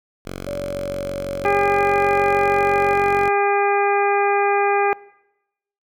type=tone; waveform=5% pulse; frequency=46.25 Hz; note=F#1; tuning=in tune; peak=-18 dBFS; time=0.25-3.3 s; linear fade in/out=10 ms
type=tone with pitch glide; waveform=sine; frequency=573 to 556 Hz; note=D5 to C#5; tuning=-43 to +5 cents; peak=-25 dBFS; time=0.47-2.94 s; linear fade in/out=5 ms; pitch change=-52 cents; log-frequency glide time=0.57-1.7 s
type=harmonic tone; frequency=403.6 Hz; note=G#4; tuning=49 cents flat; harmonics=1 / 2 / 3 / 4 / 5 / 6; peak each=-19 / -19 / -25 / -27 / -29 / -27 dBFS; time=1.45-4.93 s; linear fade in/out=0 ms
effects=noise-tail reverb RT60 0.9 s tail -22 dB re dry